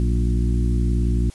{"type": "harmonic tone with a mistuned harmonic", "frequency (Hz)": 58.9, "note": "A#1", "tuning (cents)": 19, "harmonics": [1, 2, 3, 4, 5, 6], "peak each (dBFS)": [-18, -24, -28, -30, -32, -34], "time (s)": [0, 1.3], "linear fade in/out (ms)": 0, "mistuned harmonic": 3, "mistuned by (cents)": 72, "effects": ["white hiss -49 dBFS RMS until 1.34 s", "resampled to 24000 Hz"]}